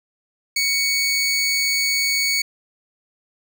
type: tone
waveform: 20% pulse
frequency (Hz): 2231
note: C#7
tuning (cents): +11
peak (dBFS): -13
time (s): 0.56-2.42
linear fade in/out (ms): 5
effects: none

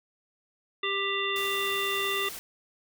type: harmonic tone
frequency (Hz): 394.9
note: G4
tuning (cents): +13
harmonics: 1 / 3 / 5 / 7 / 9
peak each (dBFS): -33 / -33 / -33 / -33 / -33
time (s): 0.83-2.29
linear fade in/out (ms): 5
type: noise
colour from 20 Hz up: white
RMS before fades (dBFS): -40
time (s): 1.36-2.39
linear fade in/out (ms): 0
effects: none

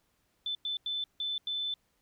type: tone bursts at uneven times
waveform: sine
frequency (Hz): 3520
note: A7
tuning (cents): 0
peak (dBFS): -31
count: 5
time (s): 0.46-0.55 / 0.65-0.77 / 0.86-1.04 / 1.2-1.38 / 1.47-1.74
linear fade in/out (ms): 2
effects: pink hiss -74 dBFS RMS until 2.01 s

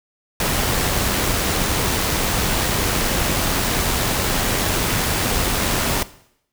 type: noise with amplitude modulation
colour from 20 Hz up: pink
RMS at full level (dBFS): -19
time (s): 0.4-6.03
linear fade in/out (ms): 2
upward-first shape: sine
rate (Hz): 90.6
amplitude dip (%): 25
effects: noise-tail reverb RT60 0.7 s tail -17 dB re dry

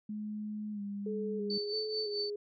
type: tone with pitch glide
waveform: sine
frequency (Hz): 211.5 to 201.8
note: G#3 to G#3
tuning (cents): +32 to -49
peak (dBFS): -36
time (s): 0.09-1.58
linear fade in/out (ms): 5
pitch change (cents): -81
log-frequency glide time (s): 0.72-0.81
type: tone with vibrato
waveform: sine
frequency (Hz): 421.4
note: G#4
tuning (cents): +25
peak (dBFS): -35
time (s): 1.06-2.36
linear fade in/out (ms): 5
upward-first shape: square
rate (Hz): 1.5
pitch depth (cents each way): 34
type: tone with tremolo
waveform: sine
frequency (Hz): 4526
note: C#8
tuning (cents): +35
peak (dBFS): -32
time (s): 1.5-2.3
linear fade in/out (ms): 2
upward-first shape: triangle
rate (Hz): 4.6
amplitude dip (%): 80
effects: none

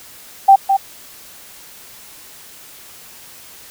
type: tone with echo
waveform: sine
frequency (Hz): 782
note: G5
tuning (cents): -4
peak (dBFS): -3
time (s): 0.48-0.56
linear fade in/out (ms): 10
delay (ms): 210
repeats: 1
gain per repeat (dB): -7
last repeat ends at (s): 0.77
effects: white hiss -40 dBFS RMS until 3.7 s

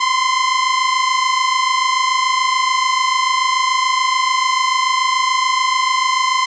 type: tone pair together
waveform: sawtooth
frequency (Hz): 1023 / 1049.9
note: C6 / C6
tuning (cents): -39 / +6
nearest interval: unison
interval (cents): 45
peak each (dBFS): -13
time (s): 0-6.46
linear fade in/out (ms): 10
effects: resampled to 16000 Hz + 7-bit

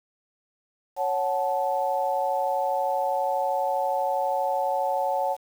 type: chord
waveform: sine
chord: F# minor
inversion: second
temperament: equal with one note detuned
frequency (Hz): 554.4 / 740 / 872.4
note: C#5 / F#5 / A5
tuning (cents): 0 / 0 / -15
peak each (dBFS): -27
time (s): 0.96-5.37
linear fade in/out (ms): 50
effects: 8-bit

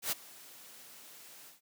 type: noise with ADSR envelope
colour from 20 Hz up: white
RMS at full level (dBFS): -31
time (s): 0.02-1.61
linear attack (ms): 99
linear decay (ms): 16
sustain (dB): -22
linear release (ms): 140
effects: high-pass 150 Hz 12 dB/octave

